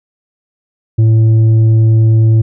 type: tone with tanh clipping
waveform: sine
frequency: 111.3 Hz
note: A2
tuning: 20 cents sharp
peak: -6 dBFS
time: 0.98-2.42 s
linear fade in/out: 10 ms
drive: 5 dB
effects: none